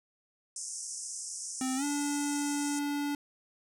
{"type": "band-pass noise", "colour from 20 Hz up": "white", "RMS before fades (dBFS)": -40, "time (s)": [0.56, 2.79], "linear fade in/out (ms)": 2, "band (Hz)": [5300, 9600], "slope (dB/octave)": 96}
{"type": "tone with pitch glide", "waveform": "square", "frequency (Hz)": [260, 288.5], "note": ["C4", "D4"], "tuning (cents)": [-11, -31], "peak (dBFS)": -31, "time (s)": [1.61, 3.15], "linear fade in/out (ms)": 2, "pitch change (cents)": 180, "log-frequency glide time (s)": [1.76, 1.84]}
{"effects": []}